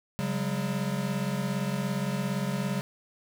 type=chord; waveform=square; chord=C# suspended fourth; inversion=none; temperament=equal with one note detuned; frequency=138.59 / 185 / 202.4 Hz; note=C#3 / F#3 / G#3; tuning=0 / 0 / -44 cents; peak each=-33 dBFS; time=0.19-2.81 s; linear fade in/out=0 ms; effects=none